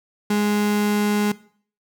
35% pulse tone, 207.7 Hz, G#3, in tune, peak -16 dBFS, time 0.3-1.32 s, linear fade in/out 5 ms, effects noise-tail reverb RT60 0.5 s tail -19 dB re dry

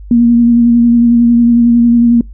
sine tone with vibrato, 236.2 Hz, A#3, 23 cents sharp, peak -4 dBFS, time 0.11-2.21 s, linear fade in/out 2 ms, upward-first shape sine, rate 11 Hz, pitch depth 22 cents each way, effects noise-tail reverb RT60 0.2 s tail -26 dB re dry + added 50 Hz sine -27 dBFS peak until 2.33 s

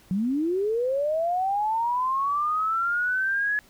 sine linear sweep, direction up, 176.8 to 1702 Hz, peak -22 dBFS, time 0.11-3.59 s, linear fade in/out 0 ms, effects pink hiss -56 dBFS RMS until 3.69 s

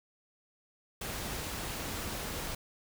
pink noise, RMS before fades -38 dBFS, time 1.01-2.55 s, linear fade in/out 5 ms, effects none

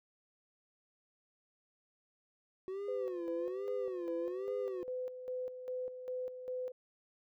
triangle tone with vibrato, 370 Hz, F#4, in tune, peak -36 dBFS, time 2.68-4.83 s, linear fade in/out 0 ms, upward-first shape sine, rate 1.2 Hz, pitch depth 170 cents each way
sine tone with tremolo, 506 Hz, B4, 42 cents sharp, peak -36 dBFS, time 2.88-6.72 s, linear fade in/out 5 ms, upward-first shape square, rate 2.5 Hz, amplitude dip 60%
effects none

